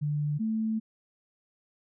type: tone pair in turn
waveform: sine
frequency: 147.9 / 220.4 Hz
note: D3 / A3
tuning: +13 / +3 cents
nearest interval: perfect fifth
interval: 690 cents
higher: second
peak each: -26 dBFS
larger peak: neither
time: 0.01-0.39 / 0.39-0.8 s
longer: second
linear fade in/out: 20 ms
effects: none